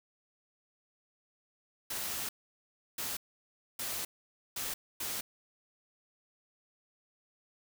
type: noise bursts at uneven times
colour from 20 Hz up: white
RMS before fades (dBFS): -37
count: 5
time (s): 1.9-2.29 / 2.98-3.17 / 3.79-4.05 / 4.56-4.74 / 5-5.21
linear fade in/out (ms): 5
effects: none